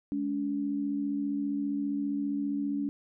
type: tone pair together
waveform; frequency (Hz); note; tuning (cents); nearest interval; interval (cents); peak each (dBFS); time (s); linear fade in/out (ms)
sine; 210 / 285; G#3 / C#4; +19 / +48; perfect fourth; 529; -35 / -29; 0.12-2.89; 0
effects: none